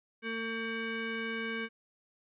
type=tone with frequency modulation; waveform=sine; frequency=905 Hz; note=A5; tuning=48 cents sharp; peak=-33 dBFS; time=0.22-1.69 s; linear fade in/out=50 ms; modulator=679 Hz; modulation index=2.5; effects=none